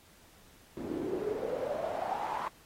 pink noise with band-pass filter sweep, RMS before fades -35 dBFS, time 0.77-2.48 s, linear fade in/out 0 ms, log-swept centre 290 to 1000 Hz, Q 7.6, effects pink hiss -60 dBFS RMS until 2.65 s + AAC 48 kbps

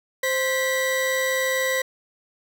40% pulse tone pair together, 523.3 / 1953.6 Hz, C5 / B6, 0 / -19 cents, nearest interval octave + major seventh, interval 2281 cents, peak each -23 dBFS, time 0.23-1.82 s, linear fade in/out 5 ms, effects none

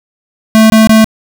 square tone bursts, 220 Hz, A3, in tune, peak -3 dBFS, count 3, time 0.55-1.044 s, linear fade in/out 0 ms, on 150 ms, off 22 ms, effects none

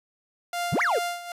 sawtooth tone with tremolo, 698.5 Hz, F5, in tune, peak -22 dBFS, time 0.53-1.32 s, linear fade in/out 2 ms, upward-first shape sine, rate 2.5 Hz, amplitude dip 75%
triangle exponential two-way sweep, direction up then down, 98.1 to 2301 to 388.7 Hz, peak -19 dBFS, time 0.72-0.99 s, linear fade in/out 10 ms, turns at 0.82 s
effects resampled to 32000 Hz

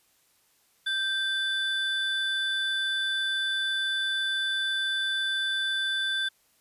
triangle tone pair together, 1568 / 3502 Hz, G6 / A7, 0 / -9 cents, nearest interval octave + major second, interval 1391 cents, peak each -27 dBFS, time 0.86-6.29 s, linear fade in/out 10 ms, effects white hiss -66 dBFS RMS until 6.6 s + resampled to 32000 Hz

